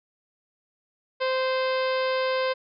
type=harmonic tone with a mistuned harmonic; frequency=520 Hz; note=C5; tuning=11 cents flat; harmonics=1 / 2 / 3 / 4 / 5 / 6 / 7 / 8 / 9 / 10; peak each=-24 / -30 / -34 / -36 / -38 / -40 / -41 / -42 / -43 / -44 dBFS; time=1.2-2.54 s; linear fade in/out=20 ms; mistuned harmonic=10; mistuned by=-62 cents; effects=none